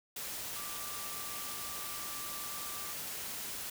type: tone in noise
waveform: sine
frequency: 1174.7 Hz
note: D6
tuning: in tune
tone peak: -48 dBFS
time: 0.56-2.93 s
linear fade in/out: 5 ms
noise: white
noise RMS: -41 dBFS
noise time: 0.16-3.7 s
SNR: -10 dB
effects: none